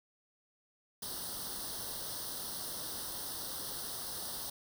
white noise with comb filter, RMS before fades -41 dBFS, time 1.02-4.5 s, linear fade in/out 5 ms, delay 0.21 ms, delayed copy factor +0.9, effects none

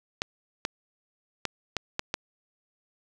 clicks, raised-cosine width 0.2 ms, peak -10 dBFS, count 6, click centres 0.219 / 0.651 / 1.453 / 1.767 / 1.994 / 2.141 s, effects none

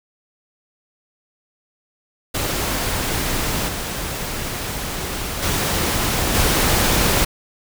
pink noise with level steps, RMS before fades -22 / -26 / -20 / -17 dBFS, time 2.34-7.25 s, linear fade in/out 10 ms, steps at 3.68 / 5.42 / 6.34 s, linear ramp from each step 10 ms, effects none

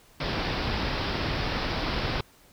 pink low-pass noise, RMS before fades -29 dBFS, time 0.2-2.21 s, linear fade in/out 5 ms, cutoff 5300 Hz, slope 96 dB/octave, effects pink hiss -57 dBFS RMS until 2.52 s

